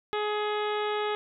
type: harmonic tone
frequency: 420.3 Hz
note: G#4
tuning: 21 cents sharp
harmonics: 1 / 2 / 3 / 4 / 5 / 6 / 7 / 8 / 9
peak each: -29 / -33 / -35 / -40 / -41 / -44 / -45 / -41 / -46 dBFS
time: 0.13-1.15 s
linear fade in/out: 0 ms
effects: none